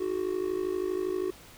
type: tone with amplitude modulation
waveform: triangle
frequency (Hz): 370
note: F#4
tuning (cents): 0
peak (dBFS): -22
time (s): 0-1.31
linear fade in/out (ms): 10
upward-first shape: sine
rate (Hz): 52.6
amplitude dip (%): 85
effects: pink hiss -51 dBFS RMS until 1.57 s